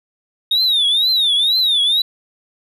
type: tone with vibrato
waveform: sine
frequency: 3700 Hz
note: A#7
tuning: 14 cents flat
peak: -10 dBFS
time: 0.51-2.02 s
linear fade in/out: 5 ms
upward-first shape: triangle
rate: 2.1 Hz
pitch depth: 200 cents each way
effects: tanh soft clip ceiling -11 dBFS